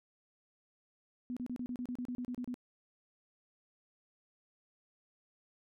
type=tone bursts; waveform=sine; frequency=247 Hz; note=B3; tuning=in tune; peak=-36 dBFS; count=13; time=1.3-2.542 s; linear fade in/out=0 ms; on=66 ms; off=32 ms; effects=none